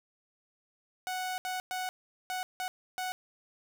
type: tone bursts at uneven times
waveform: sawtooth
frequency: 740 Hz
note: F#5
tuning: in tune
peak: -29 dBFS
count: 6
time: 1.07-1.38 / 1.45-1.6 / 1.71-1.89 / 2.3-2.43 / 2.6-2.68 / 2.98-3.12 s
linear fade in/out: 0 ms
effects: none